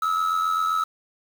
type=tone with amplitude modulation; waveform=triangle; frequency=1294 Hz; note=E6; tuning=32 cents flat; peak=-16 dBFS; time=0.02-0.84 s; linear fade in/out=5 ms; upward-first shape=sine; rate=87.7 Hz; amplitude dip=60%; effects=7-bit